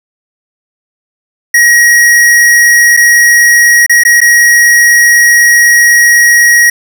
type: tone with dropouts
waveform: square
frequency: 1896 Hz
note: A#6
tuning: 29 cents sharp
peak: -3 dBFS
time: 1.54-6.7 s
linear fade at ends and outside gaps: 5 ms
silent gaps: 2.967-2.972 / 3.864-3.895 / 4.036-4.05 / 4.205-4.214 s
effects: none